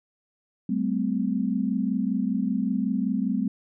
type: tone cluster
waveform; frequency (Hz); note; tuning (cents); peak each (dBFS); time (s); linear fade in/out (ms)
sine; 191.9 / 217.1 / 256.2; G3 / A3 / C4; -37 / -23 / -36; -27; 0.69-3.48; 5
effects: none